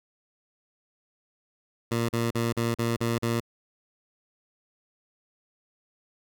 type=tone bursts; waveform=15% pulse; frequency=116.54 Hz; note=A#2; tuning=in tune; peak=-18 dBFS; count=7; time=1.91-3.404 s; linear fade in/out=10 ms; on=180 ms; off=39 ms; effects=none